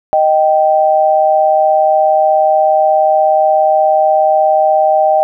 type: tone pair together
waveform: sine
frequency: 622.3 / 779 Hz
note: D#5 / G5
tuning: 0 / -11 cents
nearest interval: major third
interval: 389 cents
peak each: -10 dBFS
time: 0.13-5.23 s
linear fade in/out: 0 ms
effects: none